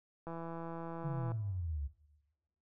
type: click train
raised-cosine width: 1 ms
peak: -30 dBFS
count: 175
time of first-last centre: 0.27-1.318 s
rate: 166 Hz
type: exponential sweep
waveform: sine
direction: down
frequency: 153.6 to 67.6 Hz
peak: -35 dBFS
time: 1.03-1.88 s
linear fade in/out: 20 ms
effects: noise-tail reverb RT60 1.0 s tail -17 dB re dry